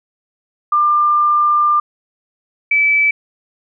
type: tone pair in turn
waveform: sine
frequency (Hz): 1195 / 2306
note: D6 / D7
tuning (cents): +30 / -32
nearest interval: major seventh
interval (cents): 1138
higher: second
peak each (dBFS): -10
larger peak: neither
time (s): 0.72-1.8 / 2.71-3.11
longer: first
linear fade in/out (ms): 5
effects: none